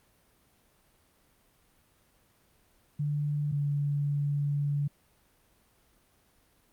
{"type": "tone pair in turn", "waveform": "sine", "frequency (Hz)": [146.83, 143.97], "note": ["D3", "D3"], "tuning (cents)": [0, -34], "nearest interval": "unison", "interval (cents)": 34, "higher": "first", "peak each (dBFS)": [-27, -26], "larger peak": "second", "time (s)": [[2.99, 3.52], [3.52, 4.88]], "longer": "second", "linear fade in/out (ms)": 10, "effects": ["pink hiss -66 dBFS RMS until 6.72 s", "Opus 32 kbps"]}